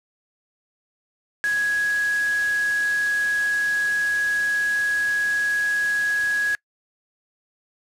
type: tone in noise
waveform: sine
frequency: 1666 Hz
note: G#6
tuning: 5 cents sharp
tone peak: -19 dBFS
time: 1.44-6.55 s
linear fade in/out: 0 ms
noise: white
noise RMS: -35 dBFS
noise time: 1.44-6.55 s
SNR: +13 dB
effects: noise-tail reverb RT60 0.1 s tail -25 dB re dry + low-pass 9000 Hz 12 dB/octave